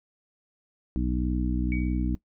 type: harmonic tone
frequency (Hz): 61.74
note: B1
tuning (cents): 0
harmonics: 1 / 2 / 3 / 4 / 5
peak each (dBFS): -27 / -36 / -31 / -32 / -32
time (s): 0.96-2.15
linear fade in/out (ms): 0
type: tone with exponential decay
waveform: sine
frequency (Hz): 2261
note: C#7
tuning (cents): +34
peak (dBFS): -32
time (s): 1.72-2.09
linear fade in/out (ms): 1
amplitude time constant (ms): 80
effects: noise-tail reverb RT60 0.1 s tail -18 dB re dry